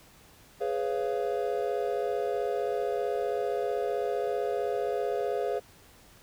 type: chord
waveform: triangle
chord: C# dominant seventh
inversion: second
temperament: just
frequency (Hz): 415.8 / 498.9 / 554.4 / 693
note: G#4 / B4 / C#5 / E#5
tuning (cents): +2 / +17 / 0 / -14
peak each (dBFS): -29 / -31 / -33 / -32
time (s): 0.6-5.6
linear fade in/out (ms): 20
effects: pink hiss -56 dBFS RMS until 6.22 s